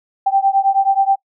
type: beating tone pair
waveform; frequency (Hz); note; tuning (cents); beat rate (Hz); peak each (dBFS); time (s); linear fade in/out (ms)
sine; 779 / 788.4; G5 / G5; -11 / +10; 9.4; -14 / -15; 0.26-1.16; 10
effects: noise-tail reverb RT60 0.1 s tail -23 dB re dry